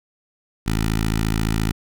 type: tone with notch filter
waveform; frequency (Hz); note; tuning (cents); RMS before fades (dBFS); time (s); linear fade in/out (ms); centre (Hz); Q
10% pulse; 54.4; A1; -19; -21; 0.66-1.72; 10; 580; 0.73
effects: none